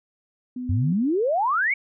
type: tone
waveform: sine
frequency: 250 Hz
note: B3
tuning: 21 cents sharp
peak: -28 dBFS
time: 0.56-0.93 s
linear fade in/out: 5 ms
type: exponential sweep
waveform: sine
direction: up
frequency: 86.5 to 2296 Hz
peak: -19 dBFS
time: 0.69-1.74 s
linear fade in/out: 5 ms
effects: none